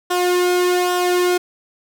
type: tone with flanger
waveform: sawtooth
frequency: 358.3 Hz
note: F4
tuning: 44 cents sharp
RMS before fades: -17 dBFS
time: 0.1-1.38 s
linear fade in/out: 10 ms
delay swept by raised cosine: 0.44 to 1.74 ms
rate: 1.2 Hz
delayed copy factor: -0.6
effects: none